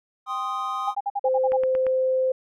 triangle chord, C minor, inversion second, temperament equal, 784 / 1046.5 / 1244.5 Hz, G5 / C6 / Eb6, 0 / 0 / 0 cents, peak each -31 / -29 / -26 dBFS, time 0.26-0.95 s, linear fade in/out 50 ms
sine tone bursts, 807 Hz, G#5, 50 cents flat, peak -22 dBFS, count 8, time 0.87-1.571 s, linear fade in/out 10 ms, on 43 ms, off 51 ms
sine tone, 519 Hz, C5, 14 cents flat, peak -19 dBFS, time 1.24-2.32 s, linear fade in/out 5 ms
click train, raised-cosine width 0.5 ms, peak -20 dBFS, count 4, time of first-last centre 1.52-1.867 s, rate 8.65 Hz
effects none

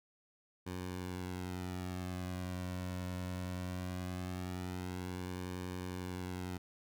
sawtooth tone with flanger, 91 Hz, F#2, 28 cents flat, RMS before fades -41 dBFS, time 0.66-6.58 s, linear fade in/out 10 ms, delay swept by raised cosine 1.5 to 2.49 ms, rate 0.2 Hz, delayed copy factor -0.75, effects none

